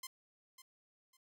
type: tone with echo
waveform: 5% pulse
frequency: 1041 Hz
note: C6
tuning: 9 cents flat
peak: -31 dBFS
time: 0.03-0.07 s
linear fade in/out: 5 ms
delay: 550 ms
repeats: 2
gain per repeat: -12 dB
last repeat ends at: 1.17 s
effects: none